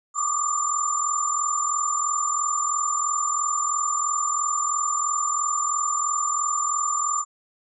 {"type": "tone cluster", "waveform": "sine", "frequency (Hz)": [1165, 1208, 7210], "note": ["D6", "D6", "A8"], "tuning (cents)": [-14, 48, 41], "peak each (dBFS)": -26, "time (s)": [0.14, 7.25], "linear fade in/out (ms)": 50, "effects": []}